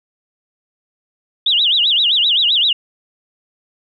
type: tone with vibrato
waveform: sine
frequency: 3322 Hz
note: G#7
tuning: in tune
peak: -11 dBFS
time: 1.46-2.73 s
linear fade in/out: 5 ms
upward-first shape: sine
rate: 7.7 Hz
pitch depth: 290 cents each way
effects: none